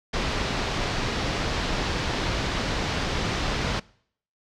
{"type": "low-pass noise", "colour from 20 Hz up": "pink", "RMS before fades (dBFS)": -27, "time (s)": [0.13, 3.8], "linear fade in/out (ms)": 10, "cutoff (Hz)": 5400, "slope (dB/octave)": 24, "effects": ["noise-tail reverb RT60 0.6 s tail -23 dB re dry"]}